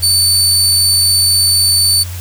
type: tone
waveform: 25% pulse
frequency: 4524 Hz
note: C#8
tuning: 34 cents sharp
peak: -4 dBFS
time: 0.02-2.04 s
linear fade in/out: 20 ms
effects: added 89 Hz sine -22 dBFS peak until 2.2 s + white hiss -32 dBFS RMS until 2.2 s